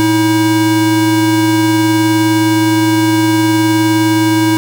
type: tone pair together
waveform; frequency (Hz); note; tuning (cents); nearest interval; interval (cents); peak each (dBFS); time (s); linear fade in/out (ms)
square; 113.14 / 320; A2 / D#4; +49 / +49; octave + tritone; 1800; -18 / -10; 0-4.57; 0
effects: none